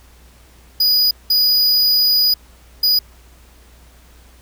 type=tone bursts at uneven times; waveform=square; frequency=4932 Hz; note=D#8; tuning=16 cents flat; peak=-12 dBFS; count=3; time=0.8-1.11 / 1.3-2.34 / 2.83-2.99 s; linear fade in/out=5 ms; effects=added 60 Hz sine -45 dBFS peak until 4.41 s + pink hiss -50 dBFS RMS until 4.41 s